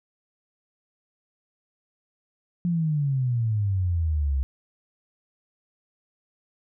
sine exponential sweep, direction down, 177.6 to 65.41 Hz, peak -21 dBFS, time 2.65-4.43 s, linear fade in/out 0 ms, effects none

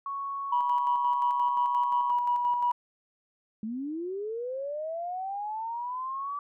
sine tone with pitch glide, 1109 to 1100.1 Hz, C#6 to C#6, 0 to -14 cents, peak -31 dBFS, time 0.06-2.11 s, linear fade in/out 2 ms, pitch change -14 cents, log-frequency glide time 0.75-1.82 s
sine tone with tremolo, 970 Hz, B5, 31 cents flat, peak -22 dBFS, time 0.52-2.72 s, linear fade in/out 5 ms, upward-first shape square, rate 5.7 Hz, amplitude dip 35%
sine linear sweep, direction up, 208.7 to 1159 Hz, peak -31 dBFS, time 3.63-6.39 s, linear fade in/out 2 ms
effects tanh soft clip ceiling -16 dBFS

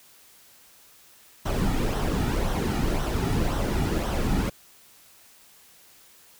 brown noise with flanger, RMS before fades -25 dBFS, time 1.45-4.5 s, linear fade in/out 10 ms, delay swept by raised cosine 0.42 to 1.92 ms, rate 1.9 Hz, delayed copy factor -0.55, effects white hiss -54 dBFS RMS until 6.39 s

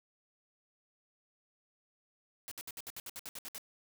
white noise bursts, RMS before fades -44 dBFS, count 12, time 2.48-3.581 s, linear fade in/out 0 ms, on 34 ms, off 63 ms, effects none

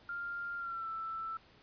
sine tone with pitch glide, 1396.9 to 1326.1 Hz, F6 to E6, 0 to +10 cents, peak -37 dBFS, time 0.09-1.37 s, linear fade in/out 2 ms, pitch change -90 cents, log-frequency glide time 0.57-0.89 s, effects pink hiss -62 dBFS RMS until 1.62 s + resampled to 11025 Hz

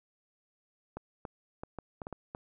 clicks, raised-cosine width 1 ms, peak -25 dBFS, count 8, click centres 0.97 / 1.252 / 1.635 / 1.787 / 2.018 / 2.069 / 2.127 / 2.349 s, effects none

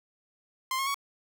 sawtooth tone with pitch steps, 1046.5 / 1081.5 / 1117.7 Hz, C6 / C#6 / C#6, 0 / -43 / +14 cents, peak -24 dBFS, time 0.71-0.944 s, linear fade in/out 2 ms, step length 78 ms, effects none

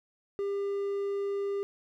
triangle tone with hard clipping, 399.7 Hz, G4, 34 cents sharp, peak -30 dBFS, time 0.39-1.63 s, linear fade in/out 0 ms, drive 6 dB, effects none

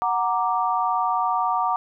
sine chord, Gb augmented, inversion none, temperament equal, 740 / 932.3 / 1174.7 Hz, Gb5 / Bb5 / D6, 0 / 0 / 0 cents, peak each -24 dBFS, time 0.02-1.76 s, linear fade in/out 0 ms, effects none

